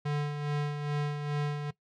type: tone with tremolo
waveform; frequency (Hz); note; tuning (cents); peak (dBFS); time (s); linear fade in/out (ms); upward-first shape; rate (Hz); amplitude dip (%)
square; 146.83; D3; 0; -28; 0.05-1.71; 10; sine; 2.4; 50
effects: noise-tail reverb RT60 0.1 s tail -19 dB re dry + low-pass 4000 Hz 12 dB/octave